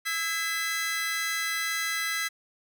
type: tone cluster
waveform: sawtooth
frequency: 1310 / 1637 / 2015 Hz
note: E6 / G#6 / B6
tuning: -11 / -25 / +34 cents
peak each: -32 / -30 / -26 dBFS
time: 0.05-2.29 s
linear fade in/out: 20 ms
effects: none